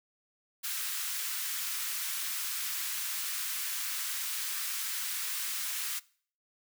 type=high-pass noise; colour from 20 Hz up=white; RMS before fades=-35 dBFS; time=0.63-6 s; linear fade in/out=20 ms; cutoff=1200 Hz; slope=24 dB/octave; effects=noise-tail reverb RT60 0.5 s tail -22 dB re dry